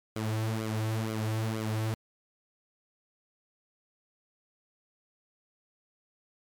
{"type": "tone with flanger", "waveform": "sawtooth", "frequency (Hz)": 110, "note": "A2", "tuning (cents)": 0, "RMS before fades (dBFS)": -31, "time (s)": [0.16, 1.94], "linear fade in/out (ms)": 0, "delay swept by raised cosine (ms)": [1.1, 5], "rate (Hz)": 2.1, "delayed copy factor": -0.7, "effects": ["MP3 96 kbps"]}